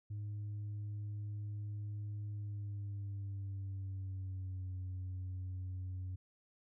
sine tone with pitch glide, 103.83 to 92.5 Hz, G#2 to F#2, 0 to 0 cents, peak -37 dBFS, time 0.1-6.16 s, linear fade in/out 10 ms, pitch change -200 cents, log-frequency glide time 2.3-4.72 s, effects tanh soft clip ceiling -38 dBFS

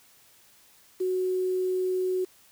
sine tone with quantisation, 370 Hz, F#4, in tune, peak -24 dBFS, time 1-2.25 s, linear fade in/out 10 ms, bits 8, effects white hiss -58 dBFS RMS until 2.51 s

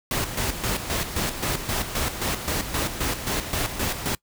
pink noise with tremolo, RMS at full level -25 dBFS, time 0.11-4.15 s, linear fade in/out 2 ms, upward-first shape square, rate 3.8 Hz, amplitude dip 60%, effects noise-tail reverb RT60 0.1 s tail -23 dB re dry

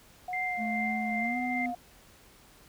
sine tone with vibrato, 724 Hz, F#5, 38 cents flat, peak -33 dBFS, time 0.28-1.75 s, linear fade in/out 5 ms, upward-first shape sine, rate 1.9 Hz, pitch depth 35 cents each way
sine tone with tremolo, 2093 Hz, C7, in tune, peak -30 dBFS, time 0.33-1.66 s, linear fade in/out 2 ms, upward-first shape sine, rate 2.5 Hz, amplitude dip 45%
triangle tone with pitch glide, 217.8 to 250.2 Hz, A3 to B3, -17 to +23 cents, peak -30 dBFS, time 0.57-1.74 s, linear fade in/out 50 ms, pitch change +240 cents, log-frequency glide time 1.18-1.37 s
effects pink hiss -57 dBFS RMS until 2.68 s

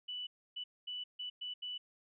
sine tone bursts at uneven times, 2970 Hz, F#7, 6 cents sharp, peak -39 dBFS, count 6, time 0.08-0.27 / 0.56-0.64 / 0.87-1.04 / 1.19-1.3 / 1.41-1.54 / 1.62-1.78 s, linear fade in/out 10 ms, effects none

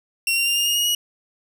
sawtooth tone with pitch steps, 2738 / 2765 / 2792 / 2820 / 2848 / 2876 / 2904 Hz, F7 / F7 / F7 / F7 / F7 / F#7 / F#7, -35 / -18 / -1 / +16 / +33 / -50 / -33 cents, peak -15 dBFS, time 0.27-0.949 s, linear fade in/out 2 ms, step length 97 ms, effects none

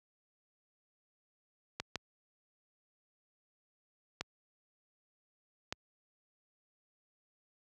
clicks, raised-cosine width 0.2 ms, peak -18 dBFS, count 4, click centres 1.8 / 1.957 / 4.21 / 5.725 s, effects high-pass 60 Hz 12 dB/octave

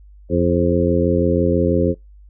harmonic tone with a mistuned harmonic, 86.1 Hz, F2, 24 cents flat, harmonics 1 / 2 / 3 / 4 / 5 / 6, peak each -21 / -21 / -21 / -21 / -21 / -21 dBFS, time 0.29-1.95 s, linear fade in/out 50 ms, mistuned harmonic 6, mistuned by +34 cents, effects noise-tail reverb RT60 0.2 s tail -26 dB re dry + added 50 Hz sine -41 dBFS peak until 2.29 s

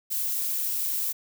violet noise, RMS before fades -28 dBFS, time 0.1-1.13 s, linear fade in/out 20 ms, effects none

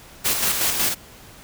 white noise with tremolo, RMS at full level -20 dBFS, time 0.24-0.95 s, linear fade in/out 20 ms, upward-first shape square, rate 5.4 Hz, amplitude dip 40%, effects pink hiss -45 dBFS RMS until 1.43 s

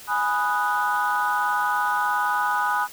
sine chord, G# minor seventh, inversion none, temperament equal, 830.6 / 987.8 / 1244.5 / 1480 Hz, G#5 / B5 / D#6 / F#6, 0 / 0 / 0 / 0 cents, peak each -25 dBFS, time 0.07-2.88 s, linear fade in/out 50 ms, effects tanh soft clip ceiling -13 dBFS + white hiss -43 dBFS RMS until 2.92 s

